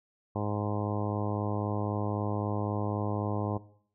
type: harmonic tone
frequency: 103.83 Hz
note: G#2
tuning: in tune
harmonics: 1 / 2 / 3 / 4 / 5 / 6 / 7 / 8 / 9 / 10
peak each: -33 / -36 / -38 / -39 / -40 / -41 / -41 / -42 / -43 / -43 dBFS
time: 0.35-3.58 s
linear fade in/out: 10 ms
effects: noise-tail reverb RT60 0.6 s tail -18 dB re dry